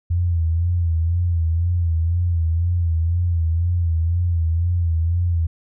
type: tone with vibrato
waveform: sine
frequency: 84.6 Hz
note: E2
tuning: 45 cents sharp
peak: -16 dBFS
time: 0.1-5.47 s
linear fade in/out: 10 ms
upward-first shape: sine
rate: 2 Hz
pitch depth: 70 cents each way
effects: none